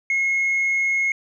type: tone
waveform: sine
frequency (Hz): 2165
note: C#7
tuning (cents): -41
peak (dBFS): -16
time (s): 0.1-1.12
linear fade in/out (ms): 2
effects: tanh soft clip ceiling -16 dBFS